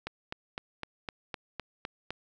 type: click train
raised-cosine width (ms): 0.3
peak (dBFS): -19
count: 9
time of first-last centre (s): 0.07-2.106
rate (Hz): 3.93
effects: none